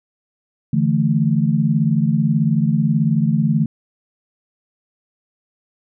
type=chord; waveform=sine; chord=D suspended second; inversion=none; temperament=just; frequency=146.83 / 165.19 / 220.2 Hz; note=D3 / E3 / A3; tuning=0 / +4 / +2 cents; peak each=-18 dBFS; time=0.73-3.66 s; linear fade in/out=5 ms; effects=none